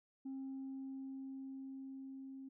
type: tone with level ramp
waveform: sine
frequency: 267.8 Hz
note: C4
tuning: 40 cents sharp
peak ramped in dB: -40 to -47 dBFS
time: 0.25-2.49 s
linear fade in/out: 10 ms
effects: tanh soft clip ceiling -40 dBFS